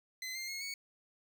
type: tone with pitch steps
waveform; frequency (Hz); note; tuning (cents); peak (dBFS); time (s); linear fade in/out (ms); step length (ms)
20% pulse; 2041 / 2101 / 2162 / 2226; C7 / C7 / C#7 / C#7; -44 / +7 / -44 / +7; -34; 0.22-0.74; 2; 130
effects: none